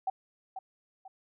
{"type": "tone with echo", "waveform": "sine", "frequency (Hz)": 763, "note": "G5", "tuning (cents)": -47, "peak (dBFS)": -27, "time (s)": [0.07, 0.1], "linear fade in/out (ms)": 5, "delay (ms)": 490, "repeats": 2, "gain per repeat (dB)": -9, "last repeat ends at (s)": 1.08, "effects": []}